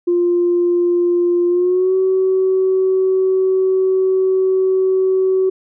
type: tone with pitch glide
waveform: sine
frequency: 350 to 377.3 Hz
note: F4 to F#4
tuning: +4 to +34 cents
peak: -11 dBFS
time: 0.07-5.5 s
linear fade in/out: 10 ms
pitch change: +130 cents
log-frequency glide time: 1.48-1.95 s
effects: tanh soft clip ceiling -7 dBFS